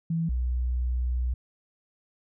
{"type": "tone pair in turn", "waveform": "sine", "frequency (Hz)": [164.81, 61.73], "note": ["E3", "B1"], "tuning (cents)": [0, 0], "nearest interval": "octave + perfect fourth", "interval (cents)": 1700, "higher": "first", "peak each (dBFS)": -24, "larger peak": "neither", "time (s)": [[0.1, 0.29], [0.29, 1.34]], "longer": "second", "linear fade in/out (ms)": 5, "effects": []}